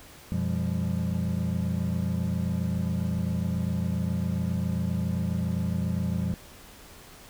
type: tone cluster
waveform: triangle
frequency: 90.8 / 123 / 173.5 / 200.9 Hz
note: F#2 / B2 / F3 / G3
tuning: -32 / -7 / -11 / +43 cents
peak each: -29 / -31 / -27 / -30 dBFS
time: 0.32-6.34 s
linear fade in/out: 0 ms
effects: pink hiss -49 dBFS RMS until 7.29 s